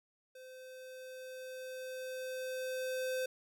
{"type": "tone with level ramp", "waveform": "square", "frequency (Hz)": 515, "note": "C5", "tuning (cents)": -28, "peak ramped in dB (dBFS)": [-51, -34], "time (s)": [0.35, 3.26], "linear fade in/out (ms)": 5, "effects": []}